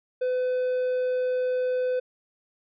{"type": "tone", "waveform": "triangle", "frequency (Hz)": 505, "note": "B4", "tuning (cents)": 39, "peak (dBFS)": -21, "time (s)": [0.21, 2], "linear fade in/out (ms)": 10, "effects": ["resampled to 11025 Hz"]}